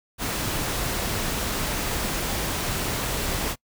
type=noise; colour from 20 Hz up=pink; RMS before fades=-27 dBFS; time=0.18-3.56 s; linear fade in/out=50 ms; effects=noise-tail reverb RT60 0.1 s tail -25 dB re dry